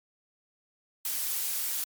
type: noise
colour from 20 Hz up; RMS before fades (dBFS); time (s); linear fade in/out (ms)
blue; -31; 1.05-1.84; 2
effects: MP3 96 kbps